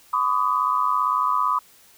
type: tone cluster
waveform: sine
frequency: 1009 / 1144 / 1242 Hz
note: B5 / D6 / D#6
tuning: +37 / -46 / -3 cents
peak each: -23 dBFS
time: 0.13-1.59 s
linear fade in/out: 5 ms
effects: white hiss -53 dBFS RMS until 1.97 s